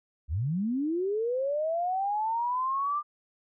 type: linear sweep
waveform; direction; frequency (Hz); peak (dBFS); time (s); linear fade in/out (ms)
sine; up; 62.7 to 1200; -26; 0.28-3.03; 50
effects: none